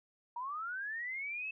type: linear sweep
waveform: sine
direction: up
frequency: 930 to 2637 Hz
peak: -37 dBFS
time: 0.36-1.51 s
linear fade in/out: 5 ms
effects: none